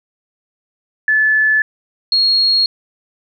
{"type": "tone pair in turn", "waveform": "sine", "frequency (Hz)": [1733, 4292], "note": ["A6", "C8"], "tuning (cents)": [-27, 43], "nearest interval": "octave + major third", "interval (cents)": 1570, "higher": "second", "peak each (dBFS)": -10, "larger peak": "neither", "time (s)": [[1.08, 1.62], [2.12, 2.66]], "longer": "neither", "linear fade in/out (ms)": 2, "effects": []}